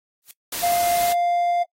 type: noise with exponential growth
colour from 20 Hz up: blue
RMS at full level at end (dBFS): -35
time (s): 0.22-0.31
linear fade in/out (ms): 1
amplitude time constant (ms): 19
type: noise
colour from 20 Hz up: white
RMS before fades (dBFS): -28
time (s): 0.52-1.13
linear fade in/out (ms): 5
type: tone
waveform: triangle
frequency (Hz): 698.5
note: F5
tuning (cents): 0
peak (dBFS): -16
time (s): 0.62-1.64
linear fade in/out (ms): 20
effects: noise-tail reverb RT60 0.1 s tail -23 dB re dry + AAC 48 kbps